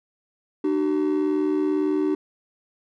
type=tone pair together; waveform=triangle; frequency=301.9 / 380 Hz; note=D4 / F#4; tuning=+48 / +46 cents; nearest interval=major third; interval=398 cents; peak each=-19 / -21 dBFS; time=0.64-2.15 s; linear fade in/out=5 ms; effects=tanh soft clip ceiling -13 dBFS